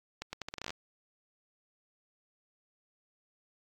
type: accelerating click train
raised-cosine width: 0.2 ms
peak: -20 dBFS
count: 12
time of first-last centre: 0.22-0.705 s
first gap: 110 ms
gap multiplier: 0.79
effects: AAC 64 kbps